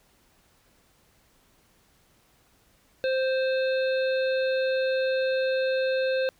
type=harmonic tone; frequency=523.3 Hz; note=C5; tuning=in tune; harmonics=1 / 3 / 5 / 7 / 8; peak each=-23 / -33 / -37 / -40 / -41 dBFS; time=3.04-6.29 s; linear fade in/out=0 ms; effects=pink hiss -63 dBFS RMS until 6.39 s